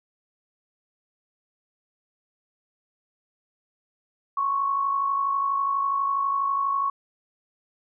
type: tone pair together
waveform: sine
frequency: 1056.8 / 1109 Hz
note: C6 / C#6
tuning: +17 / 0 cents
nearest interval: minor second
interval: 83 cents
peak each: -32 / -22 dBFS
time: 4.37-6.9 s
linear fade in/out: 5 ms
effects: none